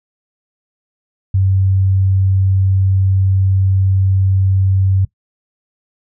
sine tone, 95.7 Hz, G2, 41 cents flat, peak -10 dBFS, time 1.34-5.05 s, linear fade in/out 5 ms, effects noise-tail reverb RT60 0.1 s tail -19 dB re dry

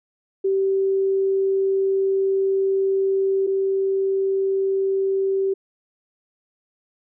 sine tone pair in turn, 387.4 / 387.4 Hz, G4 / G4, -20 / -20 cents, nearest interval unison, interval 0 cents, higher neither, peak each -17 / -18 dBFS, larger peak first, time 0.44-3.47 / 3.47-5.54 s, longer first, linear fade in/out 10 ms, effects none

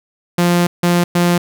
sawtooth tone bursts at uneven times, 174.61 Hz, F3, in tune, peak -7 dBFS, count 3, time 0.38-0.67 / 0.83-1.04 / 1.15-1.38 s, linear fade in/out 5 ms, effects none

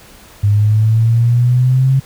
sine exponential sweep, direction up, 101.5 to 135.3 Hz, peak -8 dBFS, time 0.43-2 s, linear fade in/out 10 ms, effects pink hiss -41 dBFS RMS until 2.05 s

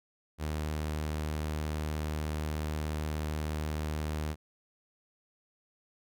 sawtooth tone, 76.6 Hz, D#2, 27 cents flat, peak -28 dBFS, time 0.38-4.36 s, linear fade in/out 50 ms, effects none

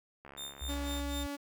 click train, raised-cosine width 0.5 ms, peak -34 dBFS, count 53, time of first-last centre 0.25-0.996 s, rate 69.7 Hz
sawtooth tone with tremolo, 3625 Hz, A#7, 49 cents flat, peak -36 dBFS, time 0.37-1.24 s, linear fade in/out 10 ms, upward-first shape sine, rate 4 Hz, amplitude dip 90%
sine tone with vibrato, 65.5 Hz, C2, 2 cents sharp, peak -36 dBFS, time 0.61-1.27 s, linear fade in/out 10 ms, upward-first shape sine, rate 17 Hz, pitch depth 11 cents each way
sawtooth tone, 284.7 Hz, C#4, 46 cents sharp, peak -33 dBFS, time 0.68-1.37 s, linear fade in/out 20 ms
effects 11-bit

